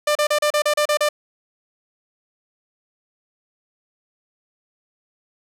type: tone bursts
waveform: sawtooth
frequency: 596 Hz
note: D5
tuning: 25 cents sharp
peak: -12 dBFS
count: 9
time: 0.07-1.089 s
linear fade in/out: 5 ms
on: 83 ms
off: 34 ms
effects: low-pass 12000 Hz 12 dB/octave + 9-bit